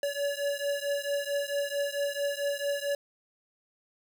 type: beating tone pair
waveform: square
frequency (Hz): 567 / 571.5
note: C#5 / D5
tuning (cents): +39 / -47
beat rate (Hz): 4.5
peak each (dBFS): -32 / -33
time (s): 0.03-2.95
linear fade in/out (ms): 2
effects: none